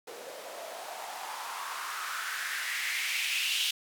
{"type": "noise with band-pass filter sweep", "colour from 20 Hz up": "blue", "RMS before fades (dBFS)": -35, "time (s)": [0.07, 3.71], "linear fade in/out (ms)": 5, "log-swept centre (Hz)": [460, 3100], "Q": 3.9, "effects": []}